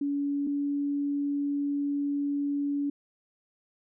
sine tone pair in turn, 284.1 / 285.2 Hz, C#4 / C#4, +43 / +49 cents, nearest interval unison, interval 6 cents, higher second, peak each -26 dBFS, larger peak neither, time 0.01-0.47 / 0.47-2.9 s, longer second, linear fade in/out 5 ms, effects none

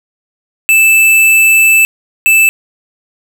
square tone pair in turn, 2637 / 2637 Hz, E7 / E7, 0 / 0 cents, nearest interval unison, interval 0 cents, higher neither, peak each -5 dBFS, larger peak neither, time 0.69-1.85 / 2.26-2.49 s, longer first, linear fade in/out 0 ms, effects 7-bit

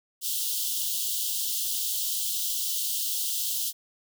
white high-pass noise, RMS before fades -29 dBFS, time 0.21-3.73 s, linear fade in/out 50 ms, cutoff 2900 Hz, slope 96 dB/octave, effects none

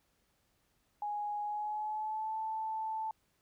sine tone with pitch glide, 830.6 to 879 Hz, G#5 to A5, 0 to -2 cents, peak -34 dBFS, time 1.02-3.11 s, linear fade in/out 2 ms, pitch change +98 cents, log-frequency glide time 1.42-2.37 s, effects pink hiss -75 dBFS RMS until 3.41 s

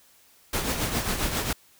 pink noise with tremolo, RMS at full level -25 dBFS, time 0.53-1.53 s, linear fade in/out 5 ms, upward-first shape triangle, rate 7.4 Hz, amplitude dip 60%, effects white hiss -58 dBFS RMS until 1.79 s

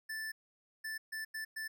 square tone bursts at uneven times, 1760 Hz, A6, in tune, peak -39 dBFS, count 5, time 0.09-0.32 / 0.84-0.98 / 1.12-1.25 / 1.34-1.45 / 1.56-1.68 s, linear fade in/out 10 ms, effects none

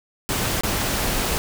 pink noise with dropouts, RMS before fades -23 dBFS, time 0.29-1.38 s, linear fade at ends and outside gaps 0 ms, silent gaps 0.61-0.635 s, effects none

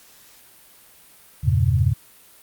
sine chord, E diminished seventh, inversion none, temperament equal with one note detuned, 82.41 / 98 / 116.54 / 136.6 Hz, E2 / G2 / Bb2 / Db3, 0 / 0 / 0 / -25 cents, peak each -21 dBFS, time 1.43-1.94 s, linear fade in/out 20 ms, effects white hiss -50 dBFS RMS until 2.42 s + Opus 48 kbps

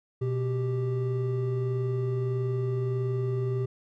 triangle tone pair together, 123.47 / 392 Hz, B2 / G4, 0 / 0 cents, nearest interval octave + minor sixth, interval 2000 cents, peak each -25 / -29 dBFS, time 0.21-3.66 s, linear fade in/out 10 ms, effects none

